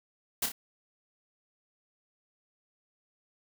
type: noise with echo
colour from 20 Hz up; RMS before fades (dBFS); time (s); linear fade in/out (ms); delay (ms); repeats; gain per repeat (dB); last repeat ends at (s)
white; -29; 0.42-0.46; 5; 30; 2; -6; 0.52
effects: none